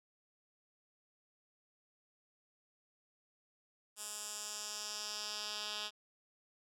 10% pulse tone with band-pass filter sweep, 210.2 Hz, G#3, 21 cents sharp, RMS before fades -43 dBFS, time 3.96-5.91 s, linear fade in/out 50 ms, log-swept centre 8600 to 3900 Hz, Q 2.1, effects none

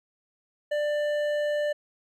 sine tone with hard clipping, 592 Hz, D5, 14 cents sharp, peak -26 dBFS, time 0.71-1.73 s, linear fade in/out 10 ms, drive 9 dB, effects none

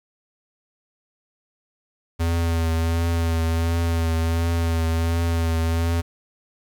square tone with vibrato, 83 Hz, E2, 12 cents sharp, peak -20 dBFS, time 2.19-6.02 s, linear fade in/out 20 ms, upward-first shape triangle, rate 1.4 Hz, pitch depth 31 cents each way, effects 9-bit

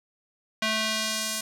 square tone with band-pass filter sweep, 218.5 Hz, A3, 12 cents flat, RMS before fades -28 dBFS, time 0.62-1.41 s, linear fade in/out 5 ms, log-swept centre 2800 to 8300 Hz, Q 0.89, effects none

